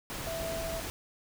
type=tone in noise; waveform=sine; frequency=659.3 Hz; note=E5; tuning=in tune; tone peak=-35 dBFS; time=0.27-0.8 s; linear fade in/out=0 ms; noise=pink; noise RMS=-38 dBFS; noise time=0.1-0.9 s; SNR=0 dB; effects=none